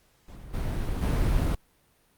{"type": "noise with level steps", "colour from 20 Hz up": "brown", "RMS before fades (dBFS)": [-43, -29, -24], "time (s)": [0.28, 1.55], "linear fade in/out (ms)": 5, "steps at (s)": [0.53, 1.01], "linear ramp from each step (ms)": 20, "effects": ["pink hiss -65 dBFS RMS until 2.17 s", "Opus 48 kbps"]}